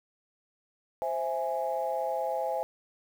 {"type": "chord", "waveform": "sine", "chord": "C augmented", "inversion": "none", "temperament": "equal", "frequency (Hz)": [523.3, 659.3, 830.6], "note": ["C5", "E5", "G#5"], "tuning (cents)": [0, 0, 0], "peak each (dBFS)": -32, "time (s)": [1.02, 2.63], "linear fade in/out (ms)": 0, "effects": ["tanh soft clip ceiling -19 dBFS", "9-bit"]}